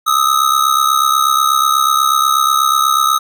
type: ring-modulated tone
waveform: square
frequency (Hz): 1266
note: D#6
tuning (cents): +30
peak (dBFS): -8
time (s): 0.06-3.19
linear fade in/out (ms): 20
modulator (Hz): 34.1
effects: none